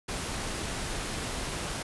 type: noise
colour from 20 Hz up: pink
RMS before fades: -34 dBFS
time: 0.08-1.83 s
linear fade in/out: 10 ms
effects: resampled to 24000 Hz